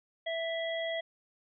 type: harmonic tone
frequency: 659.3 Hz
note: E5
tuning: in tune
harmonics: 1 / 3 / 5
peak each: -33 / -38 / -40 dBFS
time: 0.26-1.01 s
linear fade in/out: 10 ms
effects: none